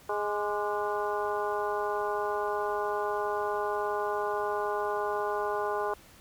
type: harmonic tone with a mistuned harmonic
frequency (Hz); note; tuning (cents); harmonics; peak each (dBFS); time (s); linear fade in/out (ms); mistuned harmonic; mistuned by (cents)
207.7; G#3; 0; 2 / 3 / 4 / 5 / 6 / 7; -32 / -36 / -34 / -35 / -39 / -40; 0.09-5.94; 5; 6; -83
effects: pink hiss -55 dBFS RMS until 6.2 s